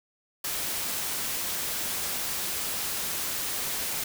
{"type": "noise", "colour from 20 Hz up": "white", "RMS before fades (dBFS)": -31, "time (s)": [0.44, 4.04], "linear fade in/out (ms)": 5, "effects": []}